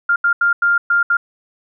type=tone bursts at uneven times; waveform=sine; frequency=1400 Hz; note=F6; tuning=4 cents sharp; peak=-11 dBFS; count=6; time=0.09-0.16 / 0.24-0.33 / 0.41-0.53 / 0.62-0.78 / 0.9-1.03 / 1.1-1.17 s; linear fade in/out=5 ms; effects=none